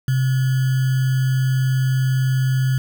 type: tone with sample-and-hold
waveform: sine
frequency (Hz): 130.81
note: C3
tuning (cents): 0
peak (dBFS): -15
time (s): 0.08-2.78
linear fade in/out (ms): 2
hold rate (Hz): 1575
effects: none